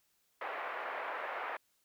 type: band-pass noise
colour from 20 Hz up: pink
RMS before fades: -40 dBFS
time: 0.41-1.57 s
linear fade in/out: 5 ms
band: 550 to 2100 Hz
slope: 24 dB/octave
effects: white hiss -75 dBFS RMS until 1.84 s